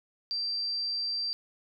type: tone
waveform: sine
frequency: 4699 Hz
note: D8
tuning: in tune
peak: -29 dBFS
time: 0.31-1.33 s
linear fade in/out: 0 ms
effects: none